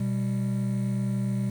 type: tone pair together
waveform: triangle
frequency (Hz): 123.8 / 196.52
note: B2 / G3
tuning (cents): +5 / +5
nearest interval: minor sixth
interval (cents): 800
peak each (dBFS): -25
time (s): 0-1.5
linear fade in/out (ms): 5
effects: tanh soft clip ceiling -15 dBFS + 8-bit